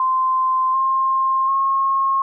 sine tone with pitch steps, 1040 / 1060.6 / 1081.7 Hz, C6 / C6 / C#6, -11 / +23 / -43 cents, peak -15 dBFS, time 0-2.22 s, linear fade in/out 2 ms, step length 740 ms, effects none

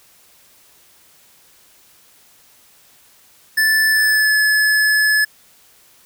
square tone with pitch glide, 1753 to 1716.9 Hz, A6 to A6, -7 to -43 cents, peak -13 dBFS, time 3.57-5.25 s, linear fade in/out 10 ms, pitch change -36 cents, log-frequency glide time 3.9-4.38 s, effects white hiss -51 dBFS RMS until 6.05 s

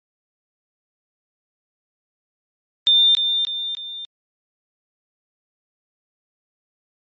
sine tone with echo, 3598 Hz, A7, 38 cents sharp, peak -11 dBFS, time 2.87-3.15 s, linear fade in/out 0 ms, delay 300 ms, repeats 3, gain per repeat -6 dB, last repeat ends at 4.05 s, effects MP3 32 kbps

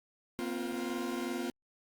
40% pulse chord, Bb suspended second, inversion none, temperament equal with one note detuned, 238.9 / 261.6 / 349.2 Hz, Bb3 / C4 / F4, +43 / 0 / 0 cents, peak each -38 / -38 / -37 dBFS, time 0.39-1.5 s, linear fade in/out 0 ms, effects Opus 48 kbps

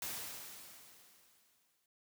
white noise with exponential decay, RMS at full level -40 dBFS, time 0.02-1.86 s, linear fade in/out 2 ms, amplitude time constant 400 ms, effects noise-tail reverb RT60 0.1 s tail -26 dB re dry + high-pass 80 Hz 12 dB/octave

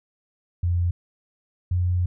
sine tone pair in turn, 87.31 / 89.4 Hz, F2 / F2, 0 / +41 cents, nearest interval unison, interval 41 cents, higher second, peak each -19 dBFS, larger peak neither, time 0.63-0.91 / 1.71-2.06 s, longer second, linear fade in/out 5 ms, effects none

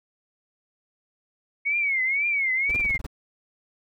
sine tone with vibrato, 2206 Hz, C#7, 9 cents flat, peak -21 dBFS, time 1.65-2.98 s, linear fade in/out 20 ms, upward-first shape triangle, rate 2 Hz, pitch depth 160 cents each way
brown noise bursts, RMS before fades -32 dBFS, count 8, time 2.69-3.066 s, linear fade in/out 5 ms, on 26 ms, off 24 ms
effects none

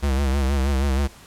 square tone with vibrato, 68.3 Hz, C#2, 25 cents flat, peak -19 dBFS, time 0.02-1.08 s, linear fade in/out 20 ms, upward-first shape sine, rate 6.3 Hz, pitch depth 80 cents each way, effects pink hiss -46 dBFS RMS until 1.26 s + low-pass 12000 Hz 12 dB/octave

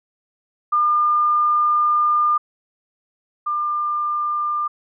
sine tone pair in turn, 1205 / 1198.1 Hz, D6 / D6, +44 / +34 cents, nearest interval unison, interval 10 cents, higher first, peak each -14 / -19 dBFS, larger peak first, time 0.72-2.38 / 3.46-4.68 s, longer first, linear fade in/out 10 ms, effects none

